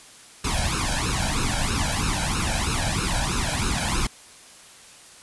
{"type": "noise with flanger", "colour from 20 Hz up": "pink", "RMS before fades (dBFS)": -24, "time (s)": [0.44, 4.07], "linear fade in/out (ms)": 5, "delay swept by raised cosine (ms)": [0.75, 1.29], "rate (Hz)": 3.1, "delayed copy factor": 0.85, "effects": ["white hiss -47 dBFS RMS until 5.22 s", "resampled to 24000 Hz"]}